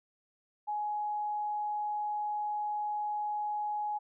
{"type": "tone", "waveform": "sine", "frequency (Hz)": 838, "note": "G#5", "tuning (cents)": 15, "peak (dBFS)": -31, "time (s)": [0.67, 3.99], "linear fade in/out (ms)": 20, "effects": []}